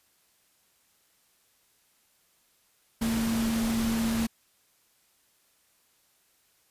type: tone in noise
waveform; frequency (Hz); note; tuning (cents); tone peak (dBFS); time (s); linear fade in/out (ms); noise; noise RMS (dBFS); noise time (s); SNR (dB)
sine; 227; A#3; -46; -25; 3.01-4.27; 10; pink; -34; 3.01-4.27; +6
effects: white hiss -67 dBFS RMS until 6.7 s + resampled to 32000 Hz